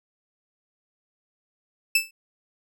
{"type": "tone with exponential decay", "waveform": "sawtooth", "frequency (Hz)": 2637, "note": "E7", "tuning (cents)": 0, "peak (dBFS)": -11, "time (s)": [1.95, 2.11], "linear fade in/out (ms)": 5, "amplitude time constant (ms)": 33, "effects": []}